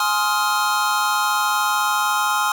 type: chord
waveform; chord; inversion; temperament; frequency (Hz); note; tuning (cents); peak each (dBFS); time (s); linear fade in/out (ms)
square; F minor seventh; first; just; 838.1 / 1047.7 / 1257.2 / 1396.9; Ab5 / C6 / Eb6 / F6; +16 / +2 / +18 / 0; -24; 0-2.52; 2
effects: 7-bit